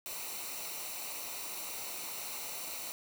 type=noise with comb filter; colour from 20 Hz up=white; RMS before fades=-41 dBFS; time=0.06-2.92 s; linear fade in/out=0 ms; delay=0.6 ms; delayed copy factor=-0.65; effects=none